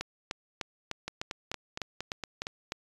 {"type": "two click trains", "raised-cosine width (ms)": 0.2, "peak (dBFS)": [-16, -18], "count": [10, 7], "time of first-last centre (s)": [[0.01, 2.721], [1.08, 2.469]], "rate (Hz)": [3.32, 4.32], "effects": ["resampled to 24000 Hz"]}